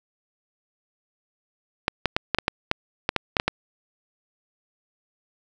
clicks, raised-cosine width 0.3 ms, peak -4 dBFS, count 12, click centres 1.881 / 2.057 / 2.165 / 2.347 / 2.386 / 2.481 / 2.714 / 3.091 / 3.163 / 3.368 / 3.399 / 3.48 s, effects none

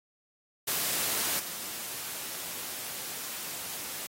white noise with level steps, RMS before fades -30 / -38 dBFS, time 0.67-4.07 s, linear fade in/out 10 ms, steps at 1.39 s, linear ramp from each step 5 ms, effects high-pass 100 Hz 12 dB/octave + AAC 48 kbps

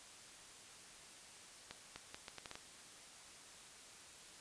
accelerating click train, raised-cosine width 0.2 ms, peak -29 dBFS, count 8, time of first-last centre 1.71-2.555 s, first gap 250 ms, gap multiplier 0.74, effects white hiss -57 dBFS RMS until 4.4 s + resampled to 22050 Hz

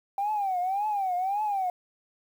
sine tone with vibrato, 781 Hz, G5, 7 cents flat, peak -24 dBFS, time 0.18-1.7 s, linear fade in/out 2 ms, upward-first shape triangle, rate 1.8 Hz, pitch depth 180 cents each way, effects tanh soft clip ceiling -21 dBFS + 9-bit

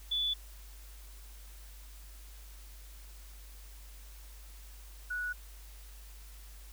sine tone pair in turn, 3461 / 1469.5 Hz, A7 / F#6, -29 / -12 cents, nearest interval octave + minor third, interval 1483 cents, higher first, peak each -29 / -33 dBFS, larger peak first, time 0.11-0.34 / 5.1-5.33 s, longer neither, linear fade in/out 10 ms, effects added 50 Hz sine -48 dBFS peak until 6.72 s + white hiss -57 dBFS RMS until 6.72 s

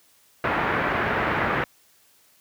white low-pass noise, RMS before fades -24 dBFS, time 0.44-1.64 s, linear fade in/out 2 ms, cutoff 1900 Hz, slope 24 dB/octave, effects white hiss -59 dBFS RMS until 2.4 s + high-pass 60 Hz 12 dB/octave

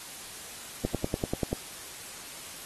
click train, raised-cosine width 2 ms, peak -14 dBFS, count 8, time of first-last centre 0.85-1.53 s, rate 10.3 Hz, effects white hiss -43 dBFS RMS until 2.65 s + AAC 32 kbps

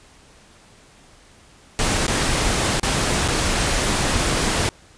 pink noise with dropouts, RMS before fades -20 dBFS, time 1.79-4.69 s, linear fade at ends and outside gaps 0 ms, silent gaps 2.067-2.08 / 2.797-2.831 / 3.279-3.285 s, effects pink hiss -50 dBFS RMS until 4.97 s + resampled to 22050 Hz

